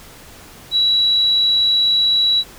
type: tone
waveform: sine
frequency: 3912 Hz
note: B7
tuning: 17 cents flat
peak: -12 dBFS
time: 0.71-2.44 s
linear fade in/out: 50 ms
effects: pink hiss -41 dBFS RMS until 2.58 s